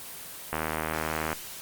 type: click train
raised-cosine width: 0.5 ms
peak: -13 dBFS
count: 64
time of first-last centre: 0.53-1.329 s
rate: 78.8 Hz
effects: white hiss -41 dBFS RMS until 1.61 s + Opus 24 kbps